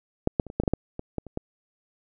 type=clicks; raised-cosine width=2 ms; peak=-7 / -7 / -26 / -24 / -9 / -18 / -8 / -9 / -19 / -15 / -27 / -15 dBFS; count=12; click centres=0.274 / 0.398 / 0.467 / 0.501 / 0.6 / 0.636 / 0.678 / 0.736 / 0.994 / 1.183 / 1.267 / 1.374 s; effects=none